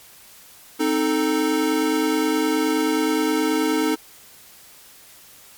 square chord, A diminished, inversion first, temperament equal, 261.6 / 311.1 / 440 Hz, C4 / Eb4 / A4, 0 / 0 / 0 cents, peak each -26 / -21 / -25 dBFS, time 0.79-3.96 s, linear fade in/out 20 ms, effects white hiss -47 dBFS RMS until 5.57 s + MP3 96 kbps

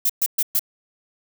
violet noise bursts, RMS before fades -19 dBFS, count 4, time 0.05-0.594 s, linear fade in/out 5 ms, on 46 ms, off 120 ms, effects none

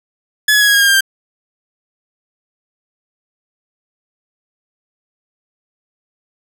sawtooth tone with pitch steps, 1706 / 1687.4 / 1669 / 1650.7 / 1632.7 / 1614.9 / 1597.3 / 1579.8 Hz, G#6 / G#6 / G#6 / G#6 / G#6 / G#6 / G6 / G6, +46 / +27 / +8 / -11 / -30 / -49 / +32 / +13 cents, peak -5 dBFS, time 0.48-1.008 s, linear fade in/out 5 ms, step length 66 ms, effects none

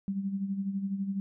sine tone with tremolo, 196 Hz, G3, in tune, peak -27 dBFS, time 0.08-1.2 s, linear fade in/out 0 ms, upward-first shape sine, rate 12 Hz, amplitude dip 60%, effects none

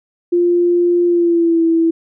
sine tone with pitch glide, 349.2 to 329.6 Hz, F4 to E4, 0 to 0 cents, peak -10 dBFS, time 0.32-1.91 s, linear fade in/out 10 ms, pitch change -100 cents, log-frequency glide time 1.06-1.63 s, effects none

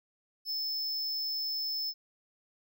square tone, 5250 Hz, E8, 8 cents flat, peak -32 dBFS, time 0.45-1.94 s, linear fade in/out 50 ms, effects none

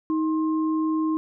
sine tone pair together, 315.4 / 1061 Hz, D#4 / C6, +24 / +24 cents, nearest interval octave + major sixth, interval 2100 cents, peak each -21 / -32 dBFS, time 0.1-1.17 s, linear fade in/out 0 ms, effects none

